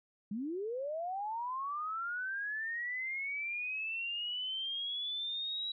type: linear sweep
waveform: sine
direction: up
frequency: 193.1 to 3899 Hz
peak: -35 dBFS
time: 0.31-5.72 s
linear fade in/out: 5 ms
effects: none